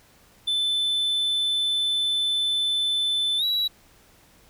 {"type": "tone with pitch glide", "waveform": "triangle", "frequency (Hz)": [3520, 3906], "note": ["A7", "B7"], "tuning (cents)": [0, -20], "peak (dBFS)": -20, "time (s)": [0.47, 3.68], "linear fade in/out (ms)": 10, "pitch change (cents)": 180, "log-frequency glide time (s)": [3.38, 3.44], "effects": ["pink hiss -56 dBFS RMS until 4.49 s"]}